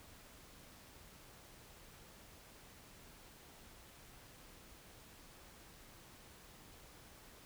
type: silence
effects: pink hiss -59 dBFS RMS until 7.45 s